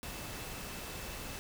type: tone in noise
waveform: sine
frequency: 2637 Hz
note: E7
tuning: in tune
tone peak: -54 dBFS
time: 0.03-1.39 s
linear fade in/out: 0 ms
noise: pink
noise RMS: -43 dBFS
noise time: 0.03-1.39 s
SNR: -14 dB
effects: none